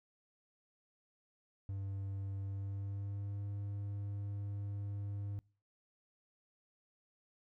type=tone with pitch glide; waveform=triangle; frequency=98 to 100.99 Hz; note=G2 to G#2; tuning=0 to -48 cents; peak=-36 dBFS; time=1.69-5.39 s; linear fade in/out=0 ms; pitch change=+52 cents; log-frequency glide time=2.43-3.45 s; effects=noise-tail reverb RT60 0.4 s tail -25 dB re dry